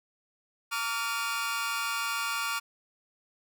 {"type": "tone cluster", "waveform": "sawtooth", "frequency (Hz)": [915, 1146, 1399, 2478], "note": ["A#5", "D6", "F6", "D#7"], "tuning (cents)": [-32, -43, 3, -8], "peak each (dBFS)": [-36, -30, -29, -35], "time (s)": [0.71, 2.6], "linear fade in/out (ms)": 20, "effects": []}